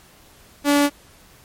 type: tone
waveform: sawtooth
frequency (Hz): 287.6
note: D4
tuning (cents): -36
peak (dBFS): -10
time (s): 0.64-0.9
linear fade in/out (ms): 50
effects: pink hiss -50 dBFS RMS until 1.44 s + MP3 64 kbps